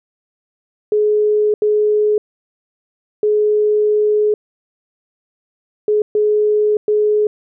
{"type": "tone bursts at uneven times", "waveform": "sine", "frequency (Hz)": 422.1, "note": "G#4", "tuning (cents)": 28, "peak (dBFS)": -11, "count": 6, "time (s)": [[0.92, 1.54], [1.62, 2.18], [3.23, 4.34], [5.88, 6.02], [6.15, 6.77], [6.88, 7.27]], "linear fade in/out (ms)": 2, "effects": []}